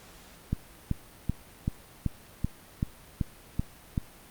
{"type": "click train", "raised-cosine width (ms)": 5, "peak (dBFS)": -14, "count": 10, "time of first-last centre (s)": [0.53, 3.978], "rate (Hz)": 2.61, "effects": ["pink hiss -52 dBFS RMS until 4.3 s", "Opus 48 kbps"]}